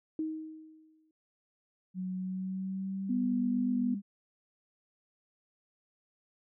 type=tone with exponential decay; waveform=sine; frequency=314.7 Hz; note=D#4; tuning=20 cents sharp; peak=-29 dBFS; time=0.19-1.11 s; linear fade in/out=2 ms; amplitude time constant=200 ms
type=tone with pitch glide; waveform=sine; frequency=185 to 200.6 Hz; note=F#3 to G3; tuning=0 to +40 cents; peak=-33 dBFS; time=1.94-4.02 s; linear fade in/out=50 ms; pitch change=+140 cents; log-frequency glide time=2.15-3.71 s
type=tone with vibrato; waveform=sine; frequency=246.9 Hz; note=B3; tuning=in tune; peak=-28 dBFS; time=3.09-3.95 s; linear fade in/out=10 ms; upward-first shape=sine; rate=2.2 Hz; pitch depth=11 cents each way
effects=none